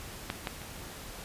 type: clicks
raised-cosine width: 0.3 ms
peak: -16 / -16 / -29 dBFS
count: 3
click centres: 0.301 / 0.472 / 0.617 s
effects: pink hiss -44 dBFS RMS until 1.24 s + resampled to 32000 Hz